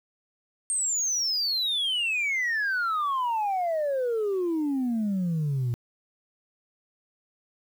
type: exponential sweep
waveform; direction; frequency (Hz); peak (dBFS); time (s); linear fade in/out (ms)
sine; down; 8690 to 116.54; -22; 0.7-5.74; 0
effects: tanh soft clip ceiling -22 dBFS + 9-bit